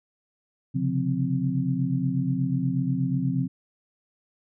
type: tone cluster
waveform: sine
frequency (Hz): 131.7 / 140 / 177 / 260.6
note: C3 / C#3 / F3 / C4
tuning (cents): +12 / +18 / +23 / -7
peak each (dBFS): -28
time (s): 0.74-3.48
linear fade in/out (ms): 20
effects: none